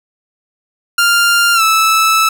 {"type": "tone with pitch glide", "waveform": "sawtooth", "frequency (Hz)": [1396.9, 1310.9], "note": ["F6", "E6"], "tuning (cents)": [0, -10], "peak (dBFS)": -5, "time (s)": [0.98, 2.29], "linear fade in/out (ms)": 5, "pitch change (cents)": -110, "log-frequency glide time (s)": [1.54, 1.62], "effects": []}